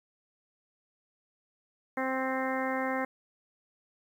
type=harmonic tone; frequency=262.2 Hz; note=C4; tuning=4 cents sharp; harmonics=1 / 2 / 3 / 4 / 5 / 6 / 7 / 8; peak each=-34 / -34 / -36 / -38 / -41 / -41 / -38 / -41 dBFS; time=1.97-3.05 s; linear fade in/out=5 ms; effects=10-bit